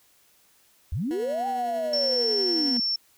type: linear two-way sweep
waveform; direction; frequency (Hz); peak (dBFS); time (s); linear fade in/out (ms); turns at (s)
sine; up then down; 58.27 to 794 to 225.9; -25; 0.92-2.8; 5; 1.47
type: tone with tremolo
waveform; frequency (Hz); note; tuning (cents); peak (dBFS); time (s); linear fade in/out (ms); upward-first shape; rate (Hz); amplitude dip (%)
20% pulse; 242.3; B3; -33; -30; 1.11-2.77; 0; triangle; 11; 35
type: tone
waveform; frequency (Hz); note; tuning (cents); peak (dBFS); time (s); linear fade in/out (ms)
sine; 5420; E8; +47; -23; 1.93-2.96; 5
effects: white hiss -61 dBFS RMS until 3.17 s